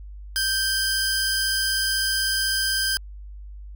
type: tone pair together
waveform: sawtooth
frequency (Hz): 1568 / 4978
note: G6 / D#8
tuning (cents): 0 / 0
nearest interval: octave + minor sixth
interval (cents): 2000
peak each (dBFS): -21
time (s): 0.36-2.97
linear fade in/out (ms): 0
effects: added 50 Hz sine -36 dBFS peak until 3.75 s